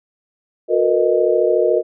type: tone cluster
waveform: sine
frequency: 361.9 / 451.7 / 485.5 / 622 Hz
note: F#4 / A4 / B4 / D#5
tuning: -38 / +45 / -30 / -1 cents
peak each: -18 dBFS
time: 0.68-1.83 s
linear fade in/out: 50 ms
effects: none